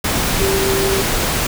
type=tone in noise; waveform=sine; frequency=389.1 Hz; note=G4; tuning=13 cents flat; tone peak=-17 dBFS; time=0.4-1.02 s; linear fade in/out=5 ms; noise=pink; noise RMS=-18 dBFS; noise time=0.04-1.47 s; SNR=-2 dB; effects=none